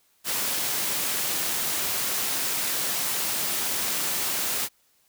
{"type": "high-pass noise", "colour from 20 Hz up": "white", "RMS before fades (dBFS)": -27, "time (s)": [0.24, 4.69], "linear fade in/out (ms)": 50, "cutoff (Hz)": 110, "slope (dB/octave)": 12, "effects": ["white hiss -65 dBFS RMS until 5.08 s"]}